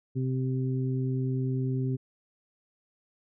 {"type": "harmonic tone", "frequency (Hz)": 130, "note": "C3", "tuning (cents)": -11, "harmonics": [1, 2, 3], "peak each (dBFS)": [-27, -33, -37], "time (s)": [0.15, 1.97], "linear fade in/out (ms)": 20, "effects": []}